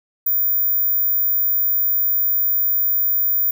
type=tone; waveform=sine; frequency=14850 Hz; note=A#9; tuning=8 cents flat; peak=-15 dBFS; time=0.26-3.51 s; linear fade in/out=5 ms; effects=none